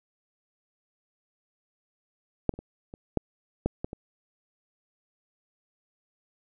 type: clicks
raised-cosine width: 2 ms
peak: -9 / -29 / -26 / -28 / -10 / -11 / -17 / -23 dBFS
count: 8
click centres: 2.493 / 2.539 / 2.59 / 2.939 / 3.173 / 3.66 / 3.845 / 3.931 s
effects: none